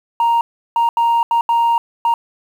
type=tone bursts at uneven times; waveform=sine; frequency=932.3 Hz; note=A#5; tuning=in tune; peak=-9 dBFS; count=6; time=0.2-0.41 / 0.76-0.89 / 0.97-1.23 / 1.31-1.41 / 1.49-1.78 / 2.05-2.14 s; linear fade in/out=2 ms; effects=tanh soft clip ceiling -10 dBFS + 7-bit